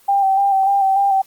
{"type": "tone with vibrato", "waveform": "sine", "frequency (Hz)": 784, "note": "G5", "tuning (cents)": 0, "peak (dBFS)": -12, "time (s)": [0.08, 1.22], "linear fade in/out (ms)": 10, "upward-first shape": "square", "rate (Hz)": 3.4, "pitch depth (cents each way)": 26, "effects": ["white hiss -51 dBFS RMS until 1.26 s", "Opus 24 kbps"]}